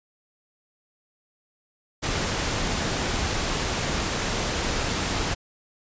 pink noise, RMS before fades -26 dBFS, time 2.02-5.35 s, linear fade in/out 20 ms, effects resampled to 16000 Hz

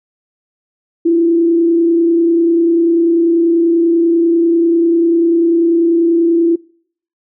sine tone with frequency modulation, 336 Hz, E4, 33 cents sharp, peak -8 dBFS, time 1.05-6.56 s, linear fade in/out 10 ms, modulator 30.2 Hz, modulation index 0.31, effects noise-tail reverb RT60 0.6 s tail -25 dB re dry

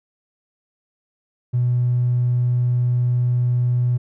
triangle tone, 122.8 Hz, B2, 9 cents flat, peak -12 dBFS, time 1.53-3.98 s, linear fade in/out 20 ms, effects tanh soft clip ceiling -13 dBFS

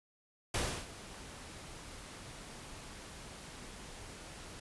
pink noise with ADSR envelope, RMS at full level -33 dBFS, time 0.54-4.6 s, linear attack 5 ms, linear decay 310 ms, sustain -16 dB, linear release 7 ms, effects resampled to 24000 Hz

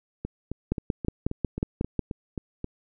two click trains, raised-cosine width 3 ms, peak -18 / -11 dBFS, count 10 / 8, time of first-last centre 0.25-2.644 / 0.72-1.993 s, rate 3.76 / 5.5 Hz, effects none

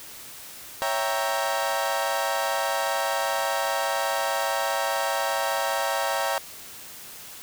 30% pulse chord, C# diminished seventh, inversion none, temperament equal, 554.4 / 659.3 / 784 / 932.3 Hz, C#5 / E5 / G5 / Bb5, 0 / 0 / 0 / 0 cents, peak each -27 dBFS, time 0.82-6.38 s, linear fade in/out 0 ms, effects white hiss -42 dBFS RMS until 7.42 s

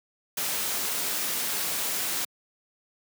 white noise, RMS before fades -29 dBFS, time 0.37-2.25 s, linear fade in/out 5 ms, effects high-pass 150 Hz 12 dB/octave

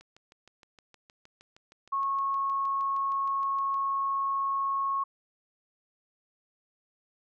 click train, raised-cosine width 0.2 ms, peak -36 dBFS, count 25, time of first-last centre 0.01-3.743 s, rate 6.43 Hz
sine tone, 1096 Hz, C#6, 20 cents flat, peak -26 dBFS, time 1.92-5.04 s, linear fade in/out 10 ms
effects none

